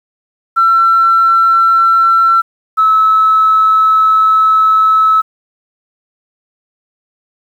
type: tone pair in turn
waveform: sine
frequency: 1348 / 1299.1 Hz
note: E6 / E6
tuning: +38 / -26 cents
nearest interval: minor second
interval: 64 cents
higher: first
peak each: -5 dBFS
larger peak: neither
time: 0.56-2.42 / 2.77-5.22 s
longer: second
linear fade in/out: 20 ms
effects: tanh soft clip ceiling -1 dBFS + 7-bit